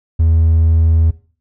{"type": "tone", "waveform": "triangle", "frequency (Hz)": 81.3, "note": "E2", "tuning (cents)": -23, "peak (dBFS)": -6, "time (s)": [0.19, 1.11], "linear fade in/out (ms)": 10, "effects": ["noise-tail reverb RT60 0.4 s tail -19 dB re dry", "tanh soft clip ceiling -2 dBFS"]}